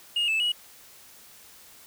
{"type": "tone with pitch steps", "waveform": "sine", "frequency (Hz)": [2853, 2627, 2911], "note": ["F7", "E7", "F#7"], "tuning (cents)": [36, -7, -29], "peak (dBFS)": -20, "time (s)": [0.16, 0.52], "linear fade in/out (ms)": 5, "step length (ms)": 120, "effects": ["tanh soft clip ceiling -21 dBFS", "white hiss -51 dBFS RMS until 1.86 s"]}